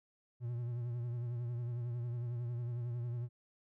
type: tone with vibrato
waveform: triangle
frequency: 120 Hz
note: B2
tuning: 49 cents flat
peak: -34 dBFS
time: 0.4-3.29 s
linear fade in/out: 50 ms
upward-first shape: triangle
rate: 11 Hz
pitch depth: 58 cents each way
effects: none